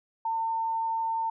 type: tone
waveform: sine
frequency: 903 Hz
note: A5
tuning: 45 cents sharp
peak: -26 dBFS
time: 0.25-1.3 s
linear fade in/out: 5 ms
effects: none